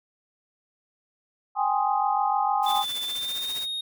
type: chord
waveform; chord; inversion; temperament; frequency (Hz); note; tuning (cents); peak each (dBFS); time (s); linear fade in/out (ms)
sine; Ab major seventh; third; equal; 784 / 830.6 / 1046.5 / 1244.5; G5 / Ab5 / C6 / Eb6; 0 / 0 / 0 / 0; -26 / -24 / -30 / -30; 1.55-2.85; 50
type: noise with tremolo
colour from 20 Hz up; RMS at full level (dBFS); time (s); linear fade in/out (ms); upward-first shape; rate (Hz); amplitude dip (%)
white; -36; 2.62-3.67; 50; sine; 15; 60
type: tone with pitch glide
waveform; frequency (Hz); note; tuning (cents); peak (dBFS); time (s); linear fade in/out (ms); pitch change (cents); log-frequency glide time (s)
triangle; 3520 to 3723; A7 to A#7; 0 to -3; -27; 2.66-3.81; 5; +97; 3.02-3.57
effects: none